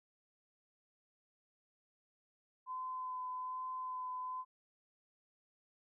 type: tone with vibrato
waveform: sine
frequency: 1018 Hz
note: C6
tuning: 48 cents flat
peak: -39 dBFS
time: 2.66-4.45 s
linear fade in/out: 50 ms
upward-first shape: sine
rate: 1.2 Hz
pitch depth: 12 cents each way
effects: none